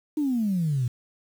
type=exponential sweep; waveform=sine; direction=down; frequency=311.1 to 117.3 Hz; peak=-21 dBFS; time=0.17-0.88 s; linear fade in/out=5 ms; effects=tanh soft clip ceiling -17 dBFS + 8-bit